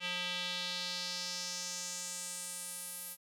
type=tone with band-pass filter sweep; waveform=square; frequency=178.9 Hz; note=F3; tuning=42 cents sharp; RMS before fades=-40 dBFS; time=0-3.17 s; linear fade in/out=50 ms; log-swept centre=2900 to 12000 Hz; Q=2.7; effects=none